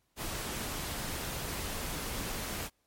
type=noise; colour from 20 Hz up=pink; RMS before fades=-37 dBFS; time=0.16-2.7 s; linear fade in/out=50 ms; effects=pink hiss -75 dBFS RMS until 2.86 s + MP3 64 kbps